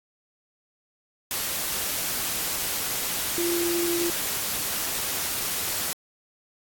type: tone in noise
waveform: sine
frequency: 343.8 Hz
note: F4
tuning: 27 cents flat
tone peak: -24 dBFS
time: 3.38-4.1 s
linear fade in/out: 0 ms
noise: white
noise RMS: -28 dBFS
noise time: 1.31-5.93 s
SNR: +1 dB
effects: AAC 64 kbps